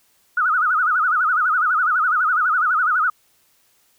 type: tone with vibrato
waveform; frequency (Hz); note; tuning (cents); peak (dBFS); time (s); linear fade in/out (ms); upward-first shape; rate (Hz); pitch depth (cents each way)
sine; 1353; E6; +45; -15; 0.37-3.1; 5; sine; 12; 180
effects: white hiss -60 dBFS RMS until 3.98 s